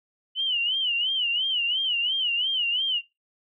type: tone with vibrato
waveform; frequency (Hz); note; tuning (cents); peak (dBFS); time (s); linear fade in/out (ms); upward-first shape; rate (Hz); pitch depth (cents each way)
sine; 2972; F#7; +7; -22; 0.35-3.02; 50; sine; 2.9; 130
effects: noise-tail reverb RT60 0.2 s tail -19 dB re dry